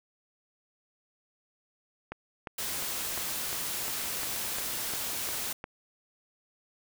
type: click train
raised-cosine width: 0.5 ms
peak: -22 dBFS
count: 11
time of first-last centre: 2.12-5.641 s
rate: 2.84 Hz
type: noise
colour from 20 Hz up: white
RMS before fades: -34 dBFS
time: 2.58-5.53 s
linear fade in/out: 5 ms
effects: none